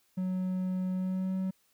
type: tone with pitch glide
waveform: triangle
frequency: 185 to 188.45 Hz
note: F#3 to F#3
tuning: 0 to +32 cents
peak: -27 dBFS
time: 0.17-1.51 s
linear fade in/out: 10 ms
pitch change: +32 cents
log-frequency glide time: 0.93-1.36 s
effects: white hiss -70 dBFS RMS until 1.73 s